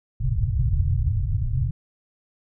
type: low-pass noise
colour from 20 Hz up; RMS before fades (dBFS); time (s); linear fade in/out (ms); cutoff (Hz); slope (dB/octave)
white; -22; 0.2-1.71; 10; 140; 96
effects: none